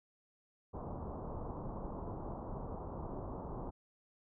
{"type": "low-pass noise", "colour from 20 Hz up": "pink", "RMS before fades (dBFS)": -43, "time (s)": [0.73, 3.71], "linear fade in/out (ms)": 20, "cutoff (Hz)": 1100, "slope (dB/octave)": 48, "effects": []}